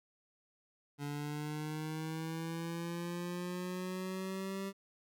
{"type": "linear sweep", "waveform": "25% pulse", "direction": "up", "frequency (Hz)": [143.5, 196], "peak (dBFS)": -34, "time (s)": [0.98, 4.73], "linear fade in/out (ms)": 50, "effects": []}